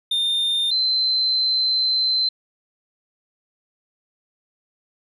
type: tone pair in turn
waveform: triangle / sine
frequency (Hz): 3624 / 4082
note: A#7 / C8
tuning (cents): -50 / -44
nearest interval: major second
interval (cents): 206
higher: second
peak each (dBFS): -17 / -17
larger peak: neither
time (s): 0.11-0.71 / 0.71-2.29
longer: second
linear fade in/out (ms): 5
effects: resampled to 32000 Hz